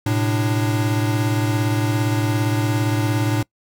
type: tone cluster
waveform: square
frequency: 110.5 / 127.9 / 296.2 Hz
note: A2 / C3 / D4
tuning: +8 / -39 / +15 cents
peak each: -20 / -28 / -24 dBFS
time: 0.06-3.43 s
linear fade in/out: 5 ms
effects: noise-tail reverb RT60 0.1 s tail -24 dB re dry